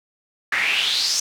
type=noise with band-pass filter sweep; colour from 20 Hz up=pink; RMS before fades=-21 dBFS; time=0.52-1.2 s; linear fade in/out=5 ms; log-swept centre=1800 to 6100 Hz; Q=5.1; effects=none